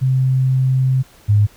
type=tone pair in turn; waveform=sine; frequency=130.81 / 103.82 Hz; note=C3 / G#2; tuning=0 / 0 cents; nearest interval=major third; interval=400 cents; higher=first; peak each=-12 / -9 dBFS; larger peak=second; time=0.01-1.03 / 1.28-1.47 s; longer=first; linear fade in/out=20 ms; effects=pink hiss -48 dBFS RMS until 1.56 s